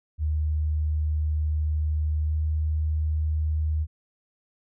sine tone with pitch glide, 76.6 to 77.4 Hz, D#2 to D#2, -27 to -9 cents, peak -22 dBFS, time 0.18-3.87 s, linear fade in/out 50 ms, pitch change +18 cents, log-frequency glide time 2.25-2.34 s, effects none

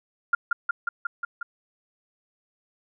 sine tone with echo, 1400 Hz, F6, 4 cents sharp, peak -16 dBFS, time 0.33-0.35 s, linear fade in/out 5 ms, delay 180 ms, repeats 6, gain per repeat -2 dB, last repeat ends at 1.43 s, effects none

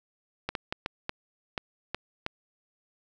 clicks, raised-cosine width 0.3 ms, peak -14 dBFS, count 8, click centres 0.49 / 0.552 / 0.725 / 0.861 / 1.094 / 1.578 / 1.946 / 2.264 s, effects none

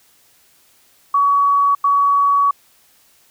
sine tone bursts at uneven times, 1130 Hz, C#6, 33 cents sharp, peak -11 dBFS, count 2, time 1.14-1.75 / 1.84-2.51 s, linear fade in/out 5 ms, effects white hiss -54 dBFS RMS until 3.3 s

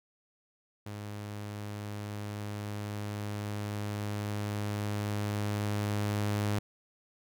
sawtooth tone with level ramp, 103.7 Hz, G#2, 2 cents flat, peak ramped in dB -35 to -24 dBFS, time 0.86-6.59 s, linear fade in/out 5 ms, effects none

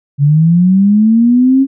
sine linear sweep, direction up, 138.59 to 274.4 Hz, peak -5 dBFS, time 0.18-1.67 s, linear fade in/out 50 ms, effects none

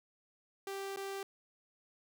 sawtooth tone with dropouts, 392 Hz, G4, in tune, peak -35 dBFS, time 0.67-1.23 s, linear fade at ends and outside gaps 2 ms, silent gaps 0.962-0.971 s, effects none

